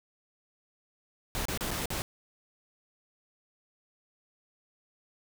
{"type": "noise with dropouts", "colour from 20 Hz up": "pink", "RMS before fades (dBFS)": -33, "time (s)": [1.35, 2.02], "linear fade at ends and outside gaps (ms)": 0, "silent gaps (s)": [[1.454, 1.484], [1.575, 1.608], [1.707, 1.713], [1.857, 1.904]], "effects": []}